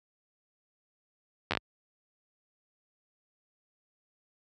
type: slowing click train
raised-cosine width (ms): 0.3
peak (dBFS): -12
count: 5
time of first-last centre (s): 1.51-1.573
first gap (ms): 11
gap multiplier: 1.24
effects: high-pass 60 Hz 12 dB/octave